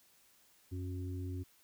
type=harmonic tone; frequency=91.5 Hz; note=F#2; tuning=19 cents flat; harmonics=1 / 3 / 4; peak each=-38 / -45 / -50 dBFS; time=0.71-1.44 s; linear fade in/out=20 ms; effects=white hiss -67 dBFS RMS until 1.63 s